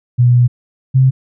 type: tone pair in turn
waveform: sine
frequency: 122.4 / 131.41 Hz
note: B2 / C3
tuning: -15 / +8 cents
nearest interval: minor second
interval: 123 cents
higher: second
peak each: -6 dBFS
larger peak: neither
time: 0.18-0.48 / 0.94-1.11 s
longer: first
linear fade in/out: 20 ms
effects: none